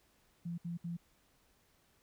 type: tone bursts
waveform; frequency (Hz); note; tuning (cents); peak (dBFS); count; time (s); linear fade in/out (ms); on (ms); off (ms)
sine; 170.7; F3; -39; -37; 3; 0.45-0.97; 10; 130; 65
effects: pink hiss -71 dBFS RMS until 2.02 s